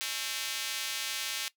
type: tone with high-pass filter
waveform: square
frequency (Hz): 121.2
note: B2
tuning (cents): -32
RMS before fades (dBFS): -35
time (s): 0.01-1.48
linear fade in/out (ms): 0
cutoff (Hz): 2900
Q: 1.1
effects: noise-tail reverb RT60 0.1 s tail -18 dB re dry